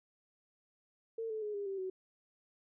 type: tone with pitch steps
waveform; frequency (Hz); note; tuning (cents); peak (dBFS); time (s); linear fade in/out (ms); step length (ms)
sine; 452.5 / 435.8 / 419.8 / 404.3 / 389.4 / 375.1; A4 / A4 / G#4 / G#4 / G4 / F#4; +48 / -17 / +19 / -46 / -12 / +24; -36; 1.18-1.9; 5; 120
effects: none